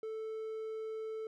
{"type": "tone", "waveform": "triangle", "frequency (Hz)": 440, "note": "A4", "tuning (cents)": 0, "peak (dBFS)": -36, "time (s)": [0.03, 1.27], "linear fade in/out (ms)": 2, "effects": []}